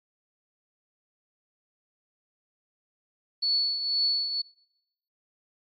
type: tone with tremolo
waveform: sine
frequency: 4428 Hz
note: C#8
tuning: 3 cents flat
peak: -21 dBFS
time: 3.42-4.42 s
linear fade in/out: 10 ms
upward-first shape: triangle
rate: 2 Hz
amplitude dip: 65%
effects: noise-tail reverb RT60 0.8 s tail -22 dB re dry + AAC 32 kbps